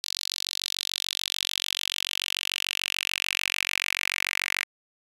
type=tone with high-pass filter sweep; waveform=sawtooth; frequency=46.84 Hz; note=F#1; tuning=22 cents sharp; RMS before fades=-30 dBFS; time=0.03-4.64 s; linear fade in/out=10 ms; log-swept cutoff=4300 to 2100 Hz; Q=3.9; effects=resampled to 32000 Hz